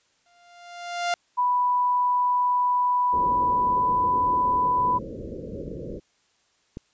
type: tone with exponential growth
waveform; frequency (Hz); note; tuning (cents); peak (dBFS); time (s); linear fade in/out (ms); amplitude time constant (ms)
sawtooth; 698.5; F5; 0; -17; 0.26-1.14; 1; 190
type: tone with pitch glide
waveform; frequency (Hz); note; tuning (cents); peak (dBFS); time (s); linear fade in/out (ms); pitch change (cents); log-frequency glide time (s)
sine; 987.8 to 994.7; B5 to B5; 0 to +12; -19; 1.37-4.99; 20; +12; 3.51-3.85
type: low-pass noise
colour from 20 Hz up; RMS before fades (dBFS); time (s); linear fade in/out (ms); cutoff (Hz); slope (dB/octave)
white; -35; 3.12-6; 20; 560; 96
type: click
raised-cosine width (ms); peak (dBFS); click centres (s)
3; -21; 6.771
effects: white hiss -66 dBFS RMS until 6.93 s + resampled to 16000 Hz